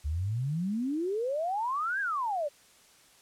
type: exponential two-way sweep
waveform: sine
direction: up then down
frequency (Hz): 69.3 to 1666 to 554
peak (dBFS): -28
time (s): 0.04-2.49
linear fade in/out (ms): 20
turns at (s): 2
effects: white hiss -59 dBFS RMS until 3.21 s + low-pass 10000 Hz 12 dB/octave